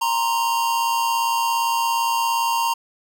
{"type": "tone pair together", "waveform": "square", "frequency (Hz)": [929.1, 1046.5], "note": ["A#5", "C6"], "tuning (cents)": [-6, 0], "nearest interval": "major second", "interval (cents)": 206, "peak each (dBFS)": [-20, -27], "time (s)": [0.01, 2.74], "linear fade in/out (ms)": 10, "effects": []}